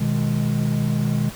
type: chord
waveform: triangle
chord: G# minor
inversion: first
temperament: equal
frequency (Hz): 123.47 / 155.56 / 207.7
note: B2 / D#3 / G#3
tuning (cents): 0 / 0 / 0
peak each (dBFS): -21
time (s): 0-1.3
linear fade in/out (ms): 10
effects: pink hiss -38 dBFS RMS until 1.35 s